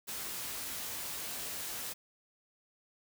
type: noise with comb filter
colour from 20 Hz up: white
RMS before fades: -40 dBFS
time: 0.07-1.94 s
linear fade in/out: 20 ms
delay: 19 ms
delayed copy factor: +0.55
effects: none